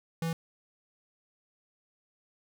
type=tone; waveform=square; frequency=164.81 Hz; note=E3; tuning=in tune; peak=-30 dBFS; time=0.22-0.33 s; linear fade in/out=2 ms; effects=none